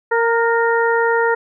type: harmonic tone with a mistuned harmonic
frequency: 462 Hz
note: A#4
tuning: 16 cents flat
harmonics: 1 / 2 / 3 / 4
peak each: -16 / -19 / -21 / -22 dBFS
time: 0.11-1.35 s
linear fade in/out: 10 ms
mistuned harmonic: 3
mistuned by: +29 cents
effects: none